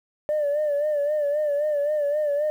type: tone with vibrato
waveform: sine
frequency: 590 Hz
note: D5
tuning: 8 cents sharp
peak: -19 dBFS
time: 0.29-2.5 s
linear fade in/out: 0 ms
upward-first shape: sine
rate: 3.8 Hz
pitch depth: 63 cents each way
effects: tanh soft clip ceiling -18 dBFS + 9-bit